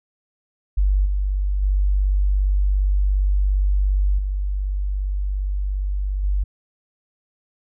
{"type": "tone with level steps", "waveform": "sine", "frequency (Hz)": 48.65, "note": "G1", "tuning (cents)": -12, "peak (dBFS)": [-14, -18, -15, -20, -17], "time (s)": [0.77, 6.44], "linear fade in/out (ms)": 10, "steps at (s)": [1.05, 1.62, 4.18, 6.23], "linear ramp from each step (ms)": 10, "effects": []}